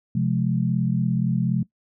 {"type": "chord", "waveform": "sine", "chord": "F minor", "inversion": "second", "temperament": "equal with one note detuned", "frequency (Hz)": [130.81, 174.61, 211.9], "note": ["C3", "F3", "Ab3"], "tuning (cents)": [0, 0, 35], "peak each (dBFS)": [-23, -23, -25], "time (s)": [0.15, 1.63], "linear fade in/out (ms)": 5, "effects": ["noise-tail reverb RT60 0.1 s tail -19 dB re dry"]}